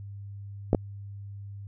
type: clicks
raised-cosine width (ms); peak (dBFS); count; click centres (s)
2; -8; 2; 0.731 / 0.748
effects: added 100 Hz sine -38 dBFS peak until 1.67 s